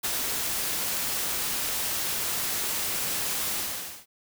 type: noise with ADSR envelope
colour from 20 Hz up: white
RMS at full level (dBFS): -26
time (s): 0.03-4.06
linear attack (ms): 22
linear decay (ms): 17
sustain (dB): -3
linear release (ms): 520
effects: none